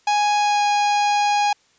45% pulse tone with pitch glide, 830 to 824.3 Hz, G#5 to G#5, -1 to -13 cents, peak -16 dBFS, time 0.07-1.53 s, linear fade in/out 5 ms, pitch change -12 cents, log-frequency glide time 0.38-0.64 s, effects white hiss -59 dBFS RMS until 1.78 s + resampled to 16000 Hz

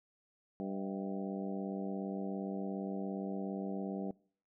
harmonic tone with a mistuned harmonic, 97.3 Hz, G2, 12 cents flat, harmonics 2 / 3 / 4 / 5 / 6 / 7 / 8, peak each -39 / -43 / -45 / -47 / -49 / -50 / -51 dBFS, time 0.6-4.11 s, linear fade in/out 0 ms, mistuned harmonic 6, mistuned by +88 cents, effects noise-tail reverb RT60 0.5 s tail -23 dB re dry

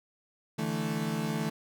35% pulse chord, D suspended second, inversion none, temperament equal, 146.83 / 164.81 / 220 Hz, D3 / E3 / A3, 0 / 0 / 0 cents, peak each -35 / -32 / -31 dBFS, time 0.58-1.5 s, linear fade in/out 10 ms, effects none

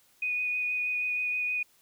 sine tone with vibrato, 2478 Hz, D#7, 8 cents flat, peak -27 dBFS, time 0.22-1.63 s, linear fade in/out 5 ms, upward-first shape sine, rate 6.3 Hz, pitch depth 13 cents each way, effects white hiss -64 dBFS RMS until 1.81 s

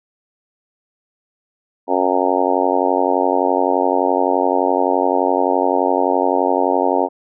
harmonic tone, 91.7 Hz, F#2, 15 cents flat, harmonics 3 / 4 / 5 / 6 / 7 / 8 / 9 / 10, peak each -22 / -22 / -22 / -22 / -22 / -22 / -22 / -22 dBFS, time 1.87-7.09 s, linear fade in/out 50 ms, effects none

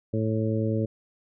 harmonic tone, 110 Hz, A2, in tune, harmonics 1 / 2 / 3 / 4 / 5, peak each -26 / -29 / -31 / -32 / -33 dBFS, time 0.13-0.86 s, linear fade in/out 10 ms, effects none

